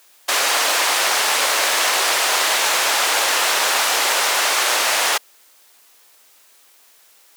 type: band-pass noise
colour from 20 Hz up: pink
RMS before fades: -18 dBFS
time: 0.28-5.18 s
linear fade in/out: 10 ms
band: 650 to 10000 Hz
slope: 12 dB/octave
effects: white hiss -52 dBFS RMS until 7.36 s + high-pass 400 Hz 12 dB/octave